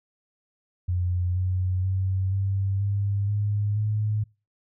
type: tone with pitch steps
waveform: sine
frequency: 89.5 / 92.12 / 94.82 / 97.6 / 100.46 / 103.4 / 106.43 Hz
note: F2 / F#2 / F#2 / G2 / G2 / G#2 / G#2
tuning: +43 / -7 / +43 / -7 / +43 / -7 / +43 cents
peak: -22 dBFS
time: 0.88-4.24 s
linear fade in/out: 10 ms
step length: 480 ms
effects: noise-tail reverb RT60 0.3 s tail -25 dB re dry